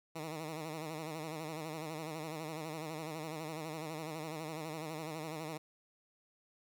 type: tone with vibrato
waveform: 10% pulse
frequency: 157.4 Hz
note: D#3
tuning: 20 cents sharp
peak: -32 dBFS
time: 0.15-5.58 s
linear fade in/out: 10 ms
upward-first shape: sine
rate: 12 Hz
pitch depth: 79 cents each way
effects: none